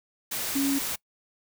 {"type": "tone in noise", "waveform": "sine", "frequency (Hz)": 276.5, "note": "C#4", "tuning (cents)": -4, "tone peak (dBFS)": -23, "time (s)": [0.55, 0.79], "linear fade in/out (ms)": 10, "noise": "white", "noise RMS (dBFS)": -31, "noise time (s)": [0.31, 0.96], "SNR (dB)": 5, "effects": ["noise-tail reverb RT60 0.1 s tail -23 dB re dry"]}